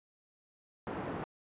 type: band-pass noise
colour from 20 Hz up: pink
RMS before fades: -39 dBFS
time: 0.87-1.24 s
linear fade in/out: 0 ms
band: 140 to 1200 Hz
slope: 12 dB/octave
effects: resampled to 8000 Hz